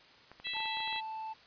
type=clicks; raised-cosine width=0.5 ms; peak=-35 dBFS; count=12; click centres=0.316 / 0.4 / 0.47 / 0.536 / 0.567 / 0.604 / 0.657 / 0.771 / 0.804 / 0.876 / 0.927 / 0.961 s
type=harmonic tone; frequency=659.3 Hz; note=E5; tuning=in tune; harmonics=3 / 4 / 5 / 6; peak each=-43 / -40 / -41 / -40 dBFS; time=0.44-1.01 s; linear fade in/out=20 ms
type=tone; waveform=triangle; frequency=880 Hz; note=A5; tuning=in tune; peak=-36 dBFS; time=0.54-1.34 s; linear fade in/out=20 ms
effects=white hiss -58 dBFS RMS until 1.46 s + resampled to 11025 Hz